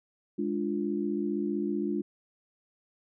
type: chord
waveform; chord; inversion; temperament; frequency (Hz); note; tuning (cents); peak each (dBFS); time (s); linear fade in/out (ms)
sine; D diminished; second; equal; 207.7 / 293.7 / 349.2; Ab3 / D4 / F4; 0 / 0 / 0; -32; 0.38-2.02; 10
effects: none